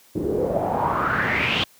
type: noise with low-pass filter sweep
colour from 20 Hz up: pink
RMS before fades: -22 dBFS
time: 0.15-1.64 s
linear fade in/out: 5 ms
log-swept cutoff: 320 to 3300 Hz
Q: 5.3
effects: white hiss -54 dBFS RMS until 1.79 s + high-pass 100 Hz 12 dB/octave